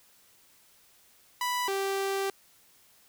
sawtooth tone pair in turn, 987.8 / 391.1 Hz, B5 / G4, 0 / -4 cents, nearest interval octave + major third, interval 1604 cents, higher first, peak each -24 dBFS, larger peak neither, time 1.41-1.68 / 1.68-2.3 s, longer second, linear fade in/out 2 ms, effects white hiss -61 dBFS RMS until 3.08 s

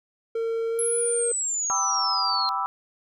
triangle tone with pitch glide, 455.8 to 472.4 Hz, A#4 to A#4, -39 to +23 cents, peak -22 dBFS, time 0.35-1.32 s, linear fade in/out 5 ms, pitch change +62 cents, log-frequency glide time 0.69-1.01 s
sine exponential sweep, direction down, 11030 to 4153 Hz, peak -24 dBFS, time 0.79-2.49 s, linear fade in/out 0 ms
sine chord, E minor seventh, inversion first, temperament equal, 784 / 987.8 / 1174.7 / 1318.5 Hz, G5 / B5 / D6 / E6, 0 / 0 / 0 / 0 cents, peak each -31 / -28 / -32 / -28 dBFS, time 1.7-2.66 s, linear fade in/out 0 ms
effects none

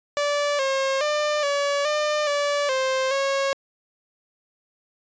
sawtooth tone with pitch steps, 580 / 538 / 598 / 569 / 601 / 577 / 525 / 548 Hz, D5 / C5 / D5 / C#5 / D5 / D5 / C5 / C#5, -22 / +48 / +31 / +45 / +40 / -31 / +6 / -20 cents, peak -17 dBFS, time 0.17-3.53 s, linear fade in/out 0 ms, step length 420 ms, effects resampled to 16000 Hz

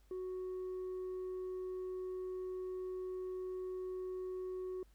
sine tone with tanh clipping, 370 Hz, F#4, in tune, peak -40 dBFS, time 0.11-4.83 s, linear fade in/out 2 ms, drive 2 dB, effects added 50 Hz sine -63 dBFS peak until 4.94 s + pink hiss -74 dBFS RMS until 4.94 s

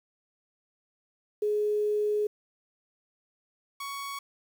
sine / sawtooth tone pair in turn, 419.6 / 1116.3 Hz, G#4 / C#6, +18 / +12 cents, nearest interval octave + perfect fourth, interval 1694 cents, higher second, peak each -24 / -31 dBFS, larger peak first, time 1.42-2.27 / 3.8-4.19 s, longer first, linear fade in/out 5 ms, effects 9-bit

